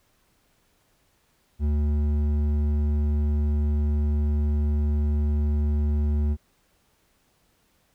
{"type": "tone with hard clipping", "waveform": "sine", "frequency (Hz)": 74, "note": "D2", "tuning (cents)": 14, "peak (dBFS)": -22, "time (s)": [1.59, 6.37], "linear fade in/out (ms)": 50, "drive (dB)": 8, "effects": ["pink hiss -66 dBFS RMS until 7.94 s"]}